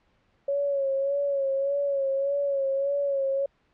sine tone with vibrato, 554.4 Hz, C#5, in tune, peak -23 dBFS, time 0.48-3.46 s, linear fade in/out 5 ms, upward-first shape sine, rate 1.7 Hz, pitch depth 43 cents each way, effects pink hiss -67 dBFS RMS until 3.73 s + low-pass 3000 Hz 12 dB/octave

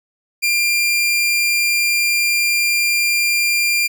sawtooth tone, 2390 Hz, D7, 30 cents sharp, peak -11 dBFS, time 0.42-3.88 s, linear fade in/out 20 ms, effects none

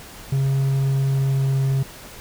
triangle tone with pitch glide, 135.8 to 134.94 Hz, C#3 to C#3, -35 to -46 cents, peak -15 dBFS, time 0.32-1.83 s, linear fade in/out 5 ms, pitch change -11 cents, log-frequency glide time 0.97-1.7 s, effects pink hiss -40 dBFS RMS until 2.2 s

